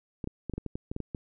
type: clicks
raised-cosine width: 3 ms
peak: -21 dBFS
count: 11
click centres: 0.242 / 0.274 / 0.497 / 0.537 / 0.58 / 0.663 / 0.755 / 0.915 / 0.964 / 1.003 / 1.148 s
effects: none